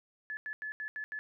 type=tone bursts at uneven times; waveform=sine; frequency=1721 Hz; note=A6; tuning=39 cents flat; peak=-36 dBFS; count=6; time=0.3-0.37 / 0.46-0.53 / 0.62-0.72 / 0.8-0.88 / 0.96-1.04 / 1.12-1.19 s; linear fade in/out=0 ms; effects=none